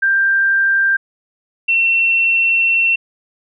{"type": "tone pair in turn", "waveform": "sine", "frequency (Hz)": [1583, 2708], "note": ["G6", "E7"], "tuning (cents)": [17, 46], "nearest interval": "major sixth", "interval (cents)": 929, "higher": "second", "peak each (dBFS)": -11, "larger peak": "neither", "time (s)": [[0.02, 0.97], [1.68, 2.96]], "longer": "second", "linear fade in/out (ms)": 10, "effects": []}